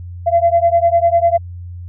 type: beating tone pair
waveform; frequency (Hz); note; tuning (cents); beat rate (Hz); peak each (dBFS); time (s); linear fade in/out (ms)
sine; 676 / 686; E5 / F5; +43 / -31; 10; -12; 0.26-1.38; 20
effects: tanh soft clip ceiling -3 dBFS + added 88 Hz sine -27 dBFS peak until 1.88 s